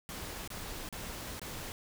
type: noise with dropouts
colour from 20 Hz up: pink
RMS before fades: -42 dBFS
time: 0.09-1.72 s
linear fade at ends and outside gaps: 0 ms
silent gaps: 0.476-0.503 / 0.889-0.926 / 1.395-1.416 s
effects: none